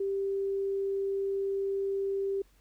sine tone, 392.6 Hz, G4, 3 cents sharp, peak -28 dBFS, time 0-2.42 s, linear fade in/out 5 ms, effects added 47 Hz sine -61 dBFS peak until 2.6 s + pink hiss -67 dBFS RMS until 2.6 s

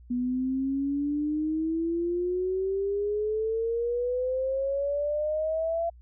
sine exponential sweep, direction up, 243.7 to 680 Hz, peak -25 dBFS, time 0.1-5.9 s, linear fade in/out 10 ms, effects added 60 Hz sine -48 dBFS peak until 6.01 s

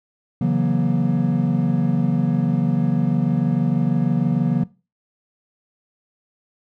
triangle chord, F# dominant seventh, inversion second, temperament equal with one note detuned, 138.59 / 164.81 / 185 / 237.6 Hz, C#3 / E3 / F#3 / A#3, 0 / 0 / 0 / +33 cents, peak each -20 dBFS, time 0.41-4.64 s, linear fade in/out 5 ms, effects noise-tail reverb RT60 0.3 s tail -20 dB re dry

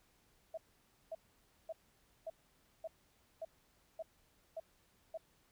sine tone bursts, 649 Hz, E5, 27 cents flat, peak -40 dBFS, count 9, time 0.54-5.175 s, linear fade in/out 5 ms, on 35 ms, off 540 ms, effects pink hiss -72 dBFS RMS until 5.51 s

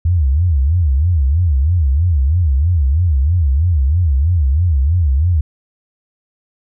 sine tone with vibrato, 76.9 Hz, D#2, 20 cents flat, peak -10 dBFS, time 0.05-5.41 s, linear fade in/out 5 ms, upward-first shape sine, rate 3.1 Hz, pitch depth 280 cents each way, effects none

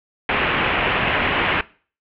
white low-pass noise, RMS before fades -20 dBFS, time 0.29-1.61 s, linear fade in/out 2 ms, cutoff 2900 Hz, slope 48 dB/octave, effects noise-tail reverb RT60 0.4 s tail -20 dB re dry

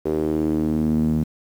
sawtooth tone with band-pass filter sweep, 77.78 Hz, D#2, in tune, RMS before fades -21 dBFS, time 0.05-1.24 s, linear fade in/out 10 ms, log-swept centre 400 to 200 Hz, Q 4, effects 8-bit

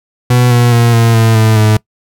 40% pulse tone with pitch steps, 123.47 / 120.72 / 118.03 / 115.4 / 112.83 / 110.32 / 107.86 Hz, B2 / B2 / A#2 / A#2 / A2 / A2 / A2, 0 / -39 / +22 / -17 / +44 / +5 / -34 cents, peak -5 dBFS, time 0.3-1.77 s, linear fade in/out 5 ms, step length 210 ms, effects noise-tail reverb RT60 0.1 s tail -23 dB re dry

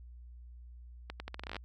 accelerating click train, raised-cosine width 0.3 ms, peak -24 dBFS, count 13, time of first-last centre 1.1-1.566 s, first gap 100 ms, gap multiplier 0.8, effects added 60 Hz sine -48 dBFS peak until 1.64 s

